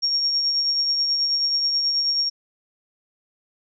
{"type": "tone with tremolo", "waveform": "sine", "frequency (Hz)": 5550, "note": "F8", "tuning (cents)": -12, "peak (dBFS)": -17, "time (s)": [0.02, 2.3], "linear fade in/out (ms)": 20, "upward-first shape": "triangle", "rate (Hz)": 9.3, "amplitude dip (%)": 40, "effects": []}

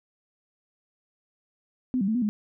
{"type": "tone with pitch steps", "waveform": "sine", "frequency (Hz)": [253.9, 193.5, 220.2, 246.8, 209.9], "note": ["B3", "G3", "A3", "B3", "G#3"], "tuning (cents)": [48, -22, 2, -1, 19], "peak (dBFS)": -22, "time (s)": [1.94, 2.29], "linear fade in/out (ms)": 0, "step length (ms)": 70, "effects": []}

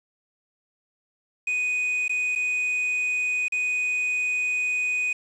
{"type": "tone with dropouts", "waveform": "triangle", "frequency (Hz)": 2489, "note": "D#7", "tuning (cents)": 0, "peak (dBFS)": -21, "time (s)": [1.47, 5.13], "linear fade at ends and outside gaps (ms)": 5, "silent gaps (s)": [[2.081, 2.094], [2.353, 2.358], [3.483, 3.521]], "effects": ["resampled to 22050 Hz", "8-bit"]}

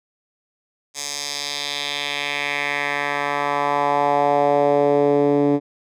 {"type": "tone with band-pass filter sweep", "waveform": "10% pulse", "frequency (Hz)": 143.9, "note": "D3", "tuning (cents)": -35, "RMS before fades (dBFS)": -20, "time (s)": [0.94, 5.6], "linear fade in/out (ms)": 50, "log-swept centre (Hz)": [6600, 310], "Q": 2, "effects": []}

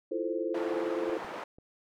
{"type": "chord", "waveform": "sine", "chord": "F major seventh", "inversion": "third", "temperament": "equal", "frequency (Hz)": [329.6, 349.2, 440, 523.3], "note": ["E4", "F4", "A4", "C5"], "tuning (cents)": [0, 0, 0, 0], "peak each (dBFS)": -35, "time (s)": [0.11, 1.18], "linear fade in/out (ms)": 10}
{"type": "band-pass noise", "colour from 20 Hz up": "white", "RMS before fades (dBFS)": -40, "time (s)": [0.54, 1.44], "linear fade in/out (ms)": 5, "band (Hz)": [330, 1000], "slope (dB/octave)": 12}
{"type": "clicks", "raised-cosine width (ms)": 2, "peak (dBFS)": [-36, -35, -40], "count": 3, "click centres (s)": [1.095, 1.247, 1.585]}
{"effects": []}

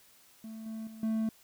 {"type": "tone with level steps", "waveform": "triangle", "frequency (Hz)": 221.2, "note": "A3", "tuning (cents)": 9, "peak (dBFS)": [-39, -35, -43, -26], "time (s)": [0.44, 1.29], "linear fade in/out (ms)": 2, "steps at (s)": [0.66, 0.87, 1.03], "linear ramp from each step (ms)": 2, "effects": ["white hiss -61 dBFS RMS until 1.43 s"]}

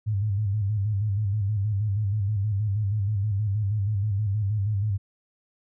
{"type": "tone with vibrato", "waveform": "sine", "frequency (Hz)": 102.8, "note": "G#2", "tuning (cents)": -17, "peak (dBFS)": -22, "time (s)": [0.06, 4.98], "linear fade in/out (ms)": 20, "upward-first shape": "square", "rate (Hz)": 6.3, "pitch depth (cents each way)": 78, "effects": []}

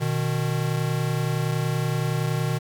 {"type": "tone pair together", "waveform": "square", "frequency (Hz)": [123.3, 153.96], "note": ["B2", "D#3"], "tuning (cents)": [-2, -18], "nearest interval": "major third", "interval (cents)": 384, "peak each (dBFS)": -26, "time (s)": [0, 2.59], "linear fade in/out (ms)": 20, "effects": ["8-bit"]}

